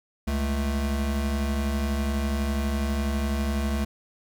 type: tone pair together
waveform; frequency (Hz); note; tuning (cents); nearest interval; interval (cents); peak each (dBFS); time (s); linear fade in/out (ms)
square; 69.1 / 219.4; C#2 / A3; -5 / -5; octave + minor sixth; 2000; -26 / -30; 0.27-3.85; 10
effects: none